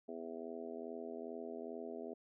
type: harmonic tone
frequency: 82.41 Hz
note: E2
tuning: in tune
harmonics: 3 / 4 / 5 / 6 / 7 / 8 / 9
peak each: -49 / -52 / -47 / -53 / -57 / -50 / -61 dBFS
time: 0.08-2.14 s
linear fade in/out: 10 ms
effects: none